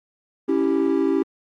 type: chord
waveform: triangle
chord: C# diminished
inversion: none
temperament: equal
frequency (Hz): 277.2 / 329.6 / 392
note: C#4 / E4 / G4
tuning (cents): 0 / 0 / 0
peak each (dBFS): -20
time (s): 0.48-1.23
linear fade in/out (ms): 10
effects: Opus 24 kbps